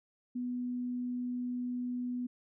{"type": "tone", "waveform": "sine", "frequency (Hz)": 246.9, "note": "B3", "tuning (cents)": 0, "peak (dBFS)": -33, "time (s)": [0.35, 2.27], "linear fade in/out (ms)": 10, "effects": []}